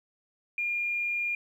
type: tone with tanh clipping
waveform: triangle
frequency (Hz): 2412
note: D7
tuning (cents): +46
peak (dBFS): -27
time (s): 0.58-1.35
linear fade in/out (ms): 2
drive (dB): 3
effects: none